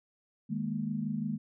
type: chord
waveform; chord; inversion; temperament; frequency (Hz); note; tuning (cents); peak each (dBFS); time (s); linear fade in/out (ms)
sine; D# suspended fourth; none; just; 155.56 / 207.4 / 233.3; D#3 / G#3 / A#3; 0 / -2 / +2; -37 / -34 / -35; 0.49-1.38; 20
effects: none